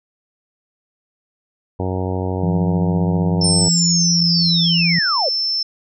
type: harmonic tone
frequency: 93 Hz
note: F#2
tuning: 9 cents sharp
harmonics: 1 / 2 / 3 / 4 / 5 / 6 / 7 / 8 / 9 / 10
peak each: -22 / -27 / -28 / -28 / -28 / -33 / -33 / -34 / -34 / -35 dBFS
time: 1.79-3.69 s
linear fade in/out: 10 ms
type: tone with vibrato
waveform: sine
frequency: 170.2 Hz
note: F3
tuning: 44 cents flat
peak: -16 dBFS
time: 2.43-4.99 s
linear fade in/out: 5 ms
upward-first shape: sine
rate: 0.77 Hz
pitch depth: 12 cents each way
type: tone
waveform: sine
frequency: 5320 Hz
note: E8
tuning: 15 cents sharp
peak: -17 dBFS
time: 3.41-5.63 s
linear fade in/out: 5 ms
type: linear sweep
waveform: sine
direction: down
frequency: 8870 to 474.1 Hz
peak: -18 dBFS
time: 3.44-5.29 s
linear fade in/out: 5 ms
effects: none